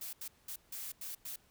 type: noise bursts at uneven times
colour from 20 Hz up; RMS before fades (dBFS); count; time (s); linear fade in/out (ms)
blue; -43; 6; 0.01-0.13 / 0.21-0.28 / 0.48-0.56 / 0.72-0.92 / 1.01-1.15 / 1.25-1.36; 5
effects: pink hiss -68 dBFS RMS until 1.5 s